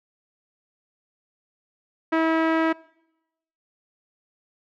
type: tone with low-pass filter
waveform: sawtooth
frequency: 323.4 Hz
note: E4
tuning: 33 cents flat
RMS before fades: -21 dBFS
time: 2.12-2.73 s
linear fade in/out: 10 ms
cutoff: 1800 Hz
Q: 1.5
effects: noise-tail reverb RT60 0.9 s tail -24 dB re dry